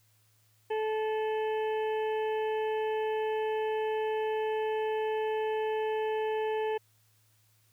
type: harmonic tone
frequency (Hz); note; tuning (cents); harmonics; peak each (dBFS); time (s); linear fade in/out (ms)
434.6; A4; -21; 1 / 2 / 4 / 5 / 6 / 7; -29 / -35 / -44 / -52 / -47 / -50; 0.7-6.78; 10
effects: added 108 Hz sine -67 dBFS peak until 7.72 s + white hiss -69 dBFS RMS until 7.72 s